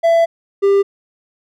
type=tone pair in turn; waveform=triangle; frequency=668 / 397.2 Hz; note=E5 / G4; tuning=+23 / +23 cents; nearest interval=major sixth; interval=900 cents; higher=first; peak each=-7 dBFS; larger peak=neither; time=0.03-0.26 / 0.62-0.83 s; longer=first; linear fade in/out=20 ms; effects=none